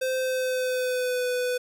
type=tone with pitch glide; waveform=square; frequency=518 to 497.5 Hz; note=C5 to B4; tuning=-17 to +13 cents; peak=-25 dBFS; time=0.01-1.58 s; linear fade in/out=10 ms; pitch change=-70 cents; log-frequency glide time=0.17-1.26 s; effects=none